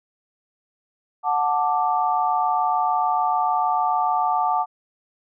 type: chord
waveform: sine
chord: D major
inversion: first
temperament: just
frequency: 734.2 / 881 / 1174.7 Hz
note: F#5 / A5 / D6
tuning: -14 / +2 / 0 cents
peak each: -22 / -22 / -24 dBFS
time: 1.23-4.66 s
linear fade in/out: 50 ms
effects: none